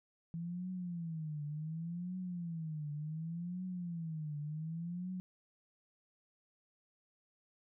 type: tone with vibrato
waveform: sine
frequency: 164.81 Hz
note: E3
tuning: in tune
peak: -38 dBFS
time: 0.34-5.2 s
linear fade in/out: 0 ms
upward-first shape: triangle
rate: 0.68 Hz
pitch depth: 210 cents each way
effects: none